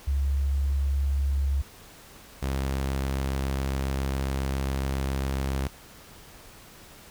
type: tone pair in turn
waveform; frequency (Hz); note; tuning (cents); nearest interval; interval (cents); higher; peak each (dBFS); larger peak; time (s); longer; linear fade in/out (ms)
sine / sawtooth; 69.3 / 67.29; C#2 / C2; 0 / +49; minor second; 51; first; -22; neither; 0.07-1.62 / 2.42-5.68; second; 10
effects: pink hiss -49 dBFS RMS until 7.1 s